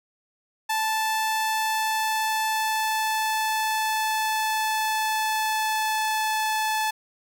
sawtooth tone with pitch glide, 877 to 868.4 Hz, A5 to A5, -6 to -23 cents, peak -19 dBFS, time 0.69-6.91 s, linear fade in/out 10 ms, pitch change -17 cents, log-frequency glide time 1.28-6.37 s, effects none

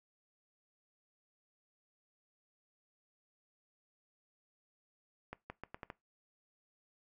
accelerating click train, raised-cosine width 0.5 ms, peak -28 dBFS, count 6, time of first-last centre 5.33-5.901 s, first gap 170 ms, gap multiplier 0.8, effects noise-tail reverb RT60 0.2 s tail -20 dB re dry

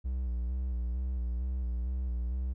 triangle tone with vibrato, 61.74 Hz, B1, in tune, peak -28 dBFS, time 0.04-2.54 s, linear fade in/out 20 ms, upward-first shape square, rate 2.2 Hz, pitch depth 52 cents each way, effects none

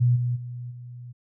sine tone with level steps, 122.2 Hz, B2, 18 cents flat, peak -16 / -22 / -32 / -37 dBFS, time 0-1.13 s, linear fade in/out 20 ms, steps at 0.15 / 0.35 / 0.7 s, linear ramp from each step 20 ms, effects none

